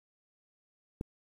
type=click; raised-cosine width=3 ms; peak=-22 dBFS; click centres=1.011 s; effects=9-bit